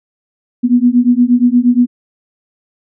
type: beating tone pair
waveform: sine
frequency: 240.1 / 248.6 Hz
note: B3 / B3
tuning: -49 / +12 cents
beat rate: 8.5 Hz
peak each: -10 dBFS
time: 0.63-1.87 s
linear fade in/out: 20 ms
effects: none